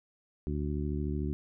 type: harmonic tone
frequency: 73.42 Hz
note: D2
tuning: in tune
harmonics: 1 / 2 / 3 / 4 / 5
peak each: -33 / -36 / -38 / -39 / -40 dBFS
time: 0.47-1.33 s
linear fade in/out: 0 ms
effects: none